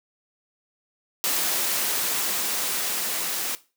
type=noise with level ramp; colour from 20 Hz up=white; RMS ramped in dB=-24 to -28 dBFS; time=1.24-3.55 s; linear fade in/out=0 ms; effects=noise-tail reverb RT60 0.3 s tail -17 dB re dry + high-pass 200 Hz 12 dB/octave